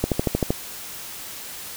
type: click train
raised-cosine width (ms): 2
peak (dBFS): -6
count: 7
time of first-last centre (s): 0.04-0.505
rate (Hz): 12.9
effects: white hiss -36 dBFS RMS until 1.76 s